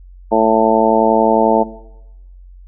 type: harmonic tone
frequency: 111.2 Hz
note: A2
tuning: 19 cents sharp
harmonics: 2 / 3 / 4 / 5 / 6 / 7 / 8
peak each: -19 / -18 / -16 / -17 / -16 / -21 / -16 dBFS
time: 0.31-1.64 s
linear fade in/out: 20 ms
effects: noise-tail reverb RT60 0.9 s tail -17 dB re dry + added 45 Hz sine -36 dBFS peak until 2.67 s